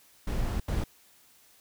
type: noise bursts at uneven times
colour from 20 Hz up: brown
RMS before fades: -29 dBFS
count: 2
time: 0.27-0.6 / 0.68-0.84 s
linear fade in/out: 5 ms
effects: white hiss -60 dBFS RMS until 1.6 s